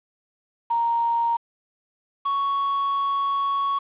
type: tone pair in turn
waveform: sine / triangle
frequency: 932.3 / 1112.9 Hz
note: A#5 / C#6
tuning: 0 / +6 cents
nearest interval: minor third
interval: 306 cents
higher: second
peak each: -19 dBFS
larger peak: neither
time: 0.7-1.37 / 2.25-3.79 s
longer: second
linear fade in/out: 10 ms
effects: resampled to 8000 Hz + 8-bit

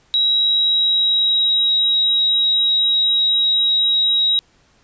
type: tone with pitch glide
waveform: sine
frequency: 3855 to 3826 Hz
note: B7 to A#7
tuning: -43 to +44 cents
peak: -13 dBFS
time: 0.14-4.39 s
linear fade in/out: 0 ms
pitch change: -13 cents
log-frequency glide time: 0.29-1.56 s
effects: pink hiss -56 dBFS RMS until 4.83 s + resampled to 16000 Hz

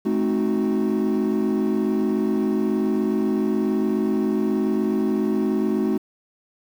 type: chord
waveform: triangle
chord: A diminished seventh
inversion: none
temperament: equal with one note detuned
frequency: 214.4 / 261.6 / 311.1 / 370 Hz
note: A3 / C4 / Eb4 / Gb4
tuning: -45 / 0 / 0 / 0 cents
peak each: -20 / -23 / -23 / -22 dBFS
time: 0.05-5.98 s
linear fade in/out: 10 ms
effects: tanh soft clip ceiling -12 dBFS + 8-bit

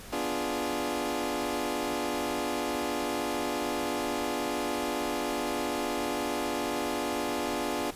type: chord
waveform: 20% pulse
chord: B diminished seventh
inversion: none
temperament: equal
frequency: 246.9 / 293.7 / 349.2 / 415.3 Hz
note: B3 / D4 / F4 / Ab4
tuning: 0 / 0 / 0 / 0 cents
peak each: -31 / -29 / -30 / -31 dBFS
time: 0.12-7.91 s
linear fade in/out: 10 ms
effects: pink hiss -46 dBFS RMS until 7.95 s + resampled to 32000 Hz

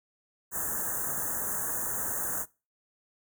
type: band-stop noise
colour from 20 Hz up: white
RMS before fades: -32 dBFS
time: 0.51-2.46 s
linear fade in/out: 50 ms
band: 1800 to 6300 Hz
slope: 96 dB/octave
effects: noise-tail reverb RT60 0.3 s tail -22 dB re dry

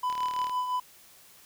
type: tone with tremolo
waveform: triangle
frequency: 1000 Hz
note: B5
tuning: 21 cents sharp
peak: -23 dBFS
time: 0.03-0.8 s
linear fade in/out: 5 ms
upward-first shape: triangle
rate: 5.9 Hz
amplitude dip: 55%
type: click train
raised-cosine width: 0.2 ms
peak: -23 dBFS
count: 16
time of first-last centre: 0.1-0.496 s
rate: 37.9 Hz
effects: white hiss -55 dBFS RMS until 1.45 s

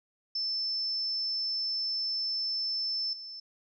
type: tone with level steps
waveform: sine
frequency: 5290 Hz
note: E8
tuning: 5 cents sharp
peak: -29 / -40 dBFS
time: 0.35-3.4 s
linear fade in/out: 5 ms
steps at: 3.13 s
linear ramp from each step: 2 ms
effects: none

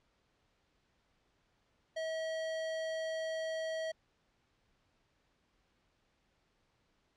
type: tone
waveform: square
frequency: 642 Hz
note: E5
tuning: 46 cents flat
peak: -36 dBFS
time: 1.96-3.92 s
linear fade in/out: 10 ms
effects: pink hiss -75 dBFS RMS until 7.16 s + low-pass 5000 Hz 12 dB/octave

